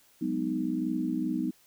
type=chord; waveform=sine; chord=G# minor seventh; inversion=third; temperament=equal with one note detuned; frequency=185 / 207.7 / 250.2 / 311.1 Hz; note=F#3 / G#3 / B3 / D#4; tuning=0 / 0 / +23 / 0 cents; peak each=-35 / -37 / -31 / -31 dBFS; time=0.21-1.51 s; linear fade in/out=10 ms; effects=white hiss -62 dBFS RMS until 1.66 s